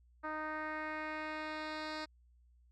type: tone with low-pass filter sweep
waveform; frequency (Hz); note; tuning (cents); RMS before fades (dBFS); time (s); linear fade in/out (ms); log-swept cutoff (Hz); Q
10% pulse; 309.4; D#4; -10; -41; 0.23-2.06; 20; 1400 to 4600; 1.9
effects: added 60 Hz sine -63 dBFS peak until 2.71 s